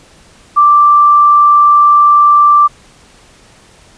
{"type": "tone", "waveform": "sine", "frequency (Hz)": 1174.7, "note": "D6", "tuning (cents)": 0, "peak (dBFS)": -3, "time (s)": [0.56, 2.68], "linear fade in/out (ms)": 20, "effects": ["pink hiss -43 dBFS RMS until 3.97 s", "resampled to 22050 Hz"]}